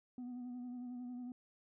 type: tone with vibrato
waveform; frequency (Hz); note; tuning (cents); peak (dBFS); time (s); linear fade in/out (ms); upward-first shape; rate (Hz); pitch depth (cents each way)
sine; 246.9; B3; 0; -40; 0.18-1.32; 2; sine; 11; 31
effects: tanh soft clip ceiling -42 dBFS